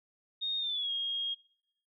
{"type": "tone with pitch glide", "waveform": "sine", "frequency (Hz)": [3700, 3258], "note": ["A#7", "G#7"], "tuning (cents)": [-14, -34], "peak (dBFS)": -31, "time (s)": [0.41, 1.35], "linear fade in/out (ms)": 20, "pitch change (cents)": -220, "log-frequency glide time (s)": [0.59, 0.91], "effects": ["noise-tail reverb RT60 0.7 s tail -23 dB re dry"]}